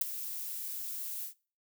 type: noise with ADSR envelope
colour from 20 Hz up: violet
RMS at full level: -25 dBFS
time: 0.01-1.34 s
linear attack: 5 ms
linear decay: 13 ms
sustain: -14 dB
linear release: 100 ms
effects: noise-tail reverb RT60 0.4 s tail -23 dB re dry